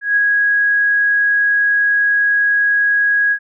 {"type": "tone with ADSR envelope", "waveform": "sine", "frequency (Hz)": 1655, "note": "G#6", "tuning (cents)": -6, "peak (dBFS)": -9, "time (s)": [0.01, 3.39], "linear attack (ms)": 160, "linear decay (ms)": 3, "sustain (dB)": -2, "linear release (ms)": 74, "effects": []}